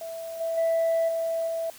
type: tone with level steps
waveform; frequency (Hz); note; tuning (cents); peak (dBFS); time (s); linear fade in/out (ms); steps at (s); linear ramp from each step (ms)
sine; 659.3; E5; 0; -33 / -25 / -19 / -24 / -26; 0.01-1.7; 2; 0.4 / 0.57 / 1.08 / 1.47; 10
effects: tanh soft clip ceiling -19 dBFS + white hiss -48 dBFS RMS until 1.78 s